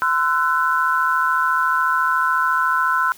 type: tone cluster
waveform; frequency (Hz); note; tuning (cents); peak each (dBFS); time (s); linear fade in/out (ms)
sine; 1027 / 1337 / 1491; C6 / E6 / F#6; -33 / +24 / +13; -20; 0.02-3.12; 0
effects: white hiss -45 dBFS RMS until 3.17 s + high-pass 60 Hz 12 dB/octave